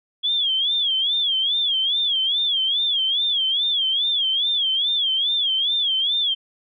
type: tone with vibrato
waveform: sine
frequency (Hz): 3333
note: G#7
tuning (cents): +5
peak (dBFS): -18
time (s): 0.23-6.35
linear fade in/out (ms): 20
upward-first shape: sine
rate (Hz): 2.4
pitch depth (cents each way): 140
effects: none